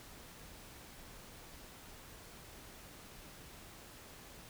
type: silence
effects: pink hiss -54 dBFS RMS until 4.49 s